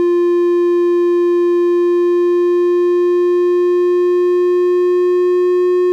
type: tone with pitch glide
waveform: triangle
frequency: 349.2 to 359.8 Hz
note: F4 to F#4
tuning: 0 to -48 cents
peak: -8 dBFS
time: 0-5.92 s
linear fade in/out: 0 ms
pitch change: +52 cents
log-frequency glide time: 1.59-5.68 s
effects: none